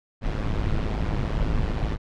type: noise with amplitude modulation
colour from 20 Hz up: brown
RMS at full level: -21 dBFS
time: 0.21-1.98 s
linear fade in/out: 50 ms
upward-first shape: sine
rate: 107 Hz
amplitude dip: 75%
effects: low-pass 4000 Hz 12 dB/octave